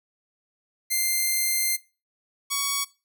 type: tone pair in turn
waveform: 5% pulse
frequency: 2093 / 1121 Hz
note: C7 / C#6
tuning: 0 / +19 cents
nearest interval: major seventh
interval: 1081 cents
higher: first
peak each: -12 dBFS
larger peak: neither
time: 0.9-1.77 / 2.5-2.85 s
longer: first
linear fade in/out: 20 ms
effects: noise-tail reverb RT60 0.3 s tail -20 dB re dry